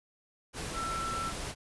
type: tone in noise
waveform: sine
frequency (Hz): 1338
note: E6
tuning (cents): +25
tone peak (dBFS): -33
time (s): 0.73-1.33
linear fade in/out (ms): 50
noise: pink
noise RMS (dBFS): -38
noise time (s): 0.53-1.55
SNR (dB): +2
effects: resampled to 24000 Hz